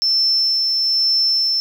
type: tone with tremolo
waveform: sine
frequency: 5330 Hz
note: E8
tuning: 18 cents sharp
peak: -13 dBFS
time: 0.02-1.6 s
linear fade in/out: 0 ms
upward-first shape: sine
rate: 1.1 Hz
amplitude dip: 25%
effects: 7-bit